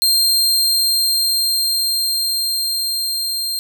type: tone with level ramp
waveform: sawtooth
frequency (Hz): 4186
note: C8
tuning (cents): 0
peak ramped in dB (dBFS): -9 to -17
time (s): 0.02-3.59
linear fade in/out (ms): 0
effects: none

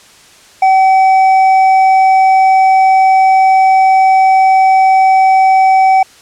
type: tone with hard clipping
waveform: triangle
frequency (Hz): 763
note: G5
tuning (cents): -47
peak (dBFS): -6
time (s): 0.62-6.03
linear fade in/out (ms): 5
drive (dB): 8
effects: white hiss -41 dBFS RMS until 6.21 s + low-pass 8000 Hz 12 dB/octave

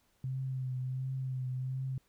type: tone with vibrato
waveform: sine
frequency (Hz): 130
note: C3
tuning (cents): -11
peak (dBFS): -33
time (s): 0.24-1.98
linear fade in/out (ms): 2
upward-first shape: triangle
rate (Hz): 1.4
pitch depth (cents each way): 36
effects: pink hiss -72 dBFS RMS until 2.08 s

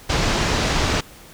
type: low-pass noise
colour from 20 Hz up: pink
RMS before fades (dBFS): -20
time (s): 0.09-1.01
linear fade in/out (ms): 10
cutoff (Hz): 6500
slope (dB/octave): 24
effects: pink hiss -44 dBFS RMS until 1.33 s

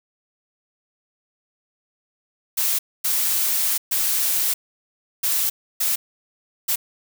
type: noise bursts at uneven times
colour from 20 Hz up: blue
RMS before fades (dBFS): -21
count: 6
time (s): 2.57-2.79 / 3.04-3.78 / 3.91-4.54 / 5.23-5.5 / 5.8-5.96 / 6.68-6.76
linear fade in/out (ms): 10
effects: none

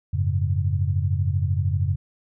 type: chord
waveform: sine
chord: F# suspended second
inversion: none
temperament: equal with one note detuned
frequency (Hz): 90.86 / 103.83 / 138.59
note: F#2 / G#2 / C#3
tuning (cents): -31 / 0 / 0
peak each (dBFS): -22 / -25 / -26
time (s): 0.13-1.96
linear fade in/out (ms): 10
effects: none

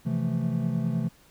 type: chord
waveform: triangle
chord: F major seventh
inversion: second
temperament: equal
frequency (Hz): 130.81 / 164.81 / 174.61 / 220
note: C3 / E3 / F3 / A3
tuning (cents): 0 / 0 / 0 / 0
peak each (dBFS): -28 / -27 / -30 / -28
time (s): 0.05-1.09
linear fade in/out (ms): 20
effects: pink hiss -58 dBFS RMS until 1.3 s

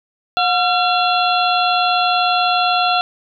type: harmonic tone with a mistuned harmonic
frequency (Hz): 683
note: F5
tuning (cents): -39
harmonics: 1 / 2 / 4 / 5 / 6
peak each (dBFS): -16 / -19 / -22 / -23 / -24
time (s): 0.37-3.01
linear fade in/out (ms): 0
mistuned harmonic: 1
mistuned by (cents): +96
effects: none

